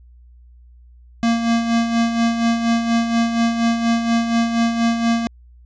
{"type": "tone with tremolo", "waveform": "square", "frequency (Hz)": 231.6, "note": "A#3", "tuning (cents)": -11, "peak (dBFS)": -14, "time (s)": [1.23, 5.27], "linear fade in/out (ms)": 0, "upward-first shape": "sine", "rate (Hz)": 4.2, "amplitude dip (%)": 55, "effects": ["added 60 Hz sine -43 dBFS peak until 5.65 s", "resampled to 16000 Hz"]}